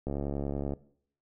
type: click train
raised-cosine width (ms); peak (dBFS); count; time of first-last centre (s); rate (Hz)
2; -20; 48; 0.07-0.736; 70.6
effects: noise-tail reverb RT60 0.6 s tail -19 dB re dry